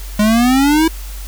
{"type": "exponential sweep", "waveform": "square", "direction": "up", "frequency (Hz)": [206.2, 329.6], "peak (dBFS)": -10, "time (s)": [0.19, 0.88], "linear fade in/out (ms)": 5, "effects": ["added 47 Hz sine -25 dBFS peak until 1.27 s", "white hiss -36 dBFS RMS until 1.27 s"]}